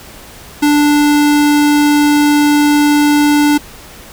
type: tone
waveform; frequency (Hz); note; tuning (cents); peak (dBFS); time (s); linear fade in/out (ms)
square; 293.7; D4; 0; -8; 0.62-3.58; 10
effects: pink hiss -35 dBFS RMS until 4.12 s